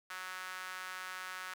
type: tone with high-pass filter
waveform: sawtooth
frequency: 185 Hz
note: F#3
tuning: in tune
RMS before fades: -44 dBFS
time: 0.1-1.54 s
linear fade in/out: 5 ms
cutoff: 1400 Hz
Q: 2.5
effects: none